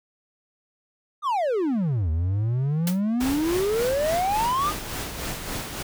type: exponential two-way sweep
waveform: triangle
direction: down then up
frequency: 1261 to 76.6 to 1261 Hz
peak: -19 dBFS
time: 1.22-4.73 s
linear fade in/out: 50 ms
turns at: 2.1 s
type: noise with exponential decay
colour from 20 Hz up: white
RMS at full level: -26 dBFS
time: 2.87-3.01 s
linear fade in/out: 2 ms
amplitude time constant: 29 ms
type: noise with tremolo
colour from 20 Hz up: pink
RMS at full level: -30 dBFS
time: 3.2-5.83 s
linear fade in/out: 10 ms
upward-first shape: sine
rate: 3.5 Hz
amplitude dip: 45%
effects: none